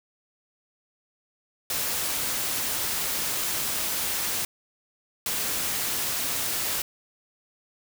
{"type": "noise bursts at uneven times", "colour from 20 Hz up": "white", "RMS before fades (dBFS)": -28, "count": 2, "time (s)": [[1.7, 4.45], [5.26, 6.82]], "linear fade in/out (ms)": 2, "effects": []}